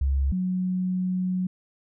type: tone pair in turn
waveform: sine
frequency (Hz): 68.3 / 183.82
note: C#2 / F#3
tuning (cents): -25 / -11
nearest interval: octave + perfect fourth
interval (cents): 1714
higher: second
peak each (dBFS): -20 / -23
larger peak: first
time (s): 0.01-0.32 / 0.32-1.47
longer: second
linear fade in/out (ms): 5
effects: none